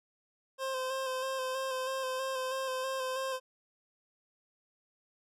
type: tone with vibrato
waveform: 25% pulse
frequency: 523.3 Hz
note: C5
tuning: in tune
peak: -29 dBFS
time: 0.58-3.4 s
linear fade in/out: 50 ms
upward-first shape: square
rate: 3.1 Hz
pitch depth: 23 cents each way
effects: low-pass 12000 Hz 12 dB/octave